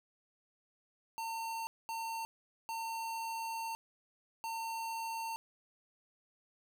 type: tone bursts at uneven times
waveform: square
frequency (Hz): 907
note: A#5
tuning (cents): -48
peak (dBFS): -38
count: 4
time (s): 1.18-1.67 / 1.89-2.25 / 2.69-3.75 / 4.44-5.36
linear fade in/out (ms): 0
effects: none